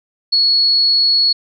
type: tone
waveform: sine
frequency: 4364 Hz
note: C#8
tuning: 28 cents flat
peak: -10 dBFS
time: 0.32-1.33 s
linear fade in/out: 10 ms
effects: none